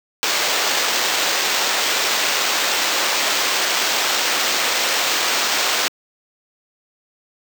blue noise with sample-and-hold, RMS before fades -19 dBFS, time 0.23-5.88 s, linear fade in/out 0 ms, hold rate 11025 Hz, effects high-pass 400 Hz 12 dB/octave

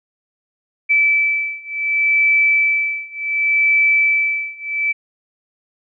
sine beating tone pair, 2314 / 2314.68 Hz, D7 / D7, -26 / -26 cents, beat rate 0.68 Hz, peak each -17 / -16 dBFS, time 0.89-4.93 s, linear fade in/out 20 ms, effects none

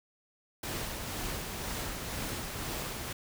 pink noise with tremolo, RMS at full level -36 dBFS, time 0.63-3.13 s, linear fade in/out 5 ms, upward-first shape sine, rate 2 Hz, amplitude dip 30%, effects none

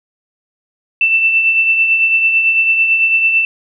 sine tone with tremolo, 2667 Hz, E7, 20 cents sharp, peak -7 dBFS, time 1.01-3.45 s, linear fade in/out 2 ms, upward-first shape triangle, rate 9 Hz, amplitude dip 50%, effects none

